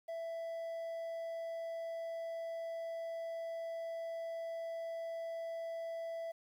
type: tone with quantisation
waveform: triangle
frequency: 663 Hz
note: E5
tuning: 10 cents sharp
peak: -37 dBFS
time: 0.08-6.32 s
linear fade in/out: 10 ms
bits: 11
effects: none